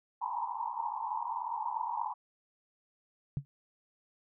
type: band-pass noise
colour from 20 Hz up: white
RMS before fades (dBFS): -36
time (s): 0.21-2.14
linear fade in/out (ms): 10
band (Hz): 860 to 990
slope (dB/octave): 96
type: tone with exponential decay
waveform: sine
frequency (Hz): 139.9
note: C#3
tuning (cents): +16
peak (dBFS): -26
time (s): 3.37-3.45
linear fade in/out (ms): 0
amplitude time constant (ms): 17
effects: none